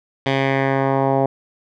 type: tone with low-pass filter sweep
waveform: 10% pulse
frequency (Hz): 135.6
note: C#3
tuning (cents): -38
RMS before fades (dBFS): -18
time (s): 0.26-1.26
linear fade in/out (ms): 2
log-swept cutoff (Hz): 3200 to 720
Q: 1.9
effects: none